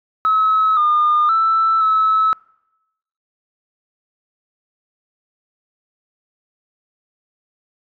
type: tone with pitch steps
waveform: sine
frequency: 1288 / 1214 / 1324 / 1299 Hz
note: E6 / D#6 / E6 / E6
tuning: -41 / -43 / +7 / -26 cents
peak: -11 dBFS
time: 0.25-2.33 s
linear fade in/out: 0 ms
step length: 520 ms
effects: noise-tail reverb RT60 0.9 s tail -25 dB re dry + tanh soft clip ceiling -8 dBFS